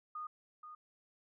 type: tone with echo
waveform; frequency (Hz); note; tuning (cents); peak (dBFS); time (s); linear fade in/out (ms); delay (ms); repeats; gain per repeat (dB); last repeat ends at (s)
sine; 1230; D#6; -20; -40; 0.15-0.27; 5; 480; 1; -8; 0.75
effects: none